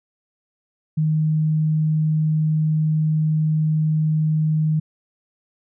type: tone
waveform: sine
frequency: 155.56 Hz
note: D#3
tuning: in tune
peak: -16 dBFS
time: 0.97-4.8 s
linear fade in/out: 10 ms
effects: none